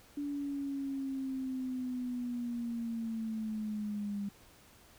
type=linear sweep; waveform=sine; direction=down; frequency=289.3 to 200.2 Hz; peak=-34 dBFS; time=0.17-4.29 s; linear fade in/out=5 ms; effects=pink hiss -60 dBFS RMS until 4.98 s